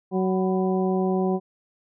harmonic tone with a mistuned harmonic, 187.2 Hz, F#3, 20 cents sharp, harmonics 1 / 2 / 3 / 4 / 5, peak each -23 / -24 / -33 / -30 / -37 dBFS, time 0.11-1.4 s, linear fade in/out 50 ms, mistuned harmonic 5, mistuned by +99 cents, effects none

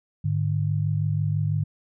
sine tone pair together, 103.83 / 149.89 Hz, G#2 / D3, 0 / +36 cents, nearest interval tritone, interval 636 cents, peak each -24 dBFS, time 0.24-1.64 s, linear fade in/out 10 ms, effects none

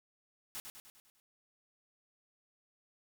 white noise with echo, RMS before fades -42 dBFS, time 0.55-0.6 s, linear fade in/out 0 ms, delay 100 ms, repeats 6, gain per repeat -5 dB, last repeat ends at 1.2 s, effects none

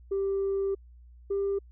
sine tone pair in turn, 392 / 396.6 Hz, G4 / G4, 0 / +20 cents, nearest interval unison, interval 20 cents, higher second, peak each -24 dBFS, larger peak neither, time 0.11-0.75 / 1.3-1.59 s, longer first, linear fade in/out 10 ms, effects tanh soft clip ceiling -23 dBFS + added 60 Hz sine -49 dBFS peak until 1.71 s

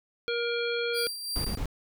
harmonic tone, 472.1 Hz, A#4, 22 cents sharp, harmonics 1 / 3 / 5 / 7 / 9, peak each -29 / -34 / -36 / -37 / -39 dBFS, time 0.28-1.07 s, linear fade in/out 0 ms
sawtooth tone with tremolo, 4717 Hz, D8, 7 cents sharp, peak -27 dBFS, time 0.93-1.58 s, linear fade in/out 50 ms, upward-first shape sine, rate 2.9 Hz, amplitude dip 55%
brown noise bursts, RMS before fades -31 dBFS, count 3, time 1.36-1.657 s, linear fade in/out 0 ms, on 85 ms, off 21 ms
effects none

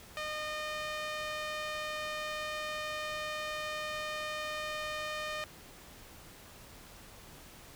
sawtooth tone with band-pass filter, 611 Hz, D#5, 32 cents flat, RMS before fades -38 dBFS, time 0.17-5.44 s, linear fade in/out 0 ms, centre 2300 Hz, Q 0.73, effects pink hiss -53 dBFS RMS until 7.75 s

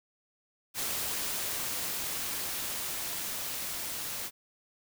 white noise with level ramp, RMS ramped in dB -33 to -37 dBFS, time 0.74-4.31 s, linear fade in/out 50 ms, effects none

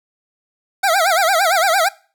25% pulse tone with vibrato, 716 Hz, F5, 43 cents sharp, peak -9 dBFS, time 0.83-1.89 s, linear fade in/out 10 ms, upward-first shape sine, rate 8.8 Hz, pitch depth 200 cents each way, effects noise-tail reverb RT60 0.4 s tail -22 dB re dry

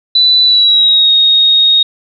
sine tone with pitch glide, 3981 to 3736 Hz, B7 to A#7, +13 to +3 cents, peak -5 dBFS, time 0.15-1.83 s, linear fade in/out 5 ms, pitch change -110 cents, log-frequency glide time 0.44-1.11 s, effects none

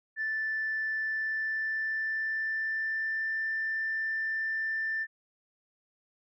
sine tone with pitch glide, 1760 to 1778.4 Hz, A6 to A6, 0 to +18 cents, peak -28 dBFS, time 0.16-5.07 s, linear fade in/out 50 ms, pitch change +18 cents, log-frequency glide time 0.99-3.37 s, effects tanh soft clip ceiling -24 dBFS

